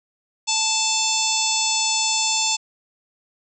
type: harmonic tone with a mistuned harmonic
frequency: 879 Hz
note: A5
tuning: 2 cents flat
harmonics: 1 / 3 / 4 / 5 / 6 / 7 / 8 / 9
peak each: -27 / -27 / -27 / -27 / -27 / -27 / -27 / -27 dBFS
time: 0.47-2.57 s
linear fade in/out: 20 ms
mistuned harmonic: 9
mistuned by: -58 cents
effects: none